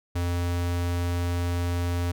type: tone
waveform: square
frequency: 87.31 Hz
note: F2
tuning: in tune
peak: -25 dBFS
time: 0.15-2.12 s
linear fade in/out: 10 ms
effects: none